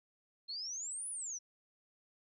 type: exponential two-way sweep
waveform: sine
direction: up then down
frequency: 4149 to 10260 to 5680 Hz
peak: -39 dBFS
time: 0.48-1.39 s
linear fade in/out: 20 ms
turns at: 1.09 s
effects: none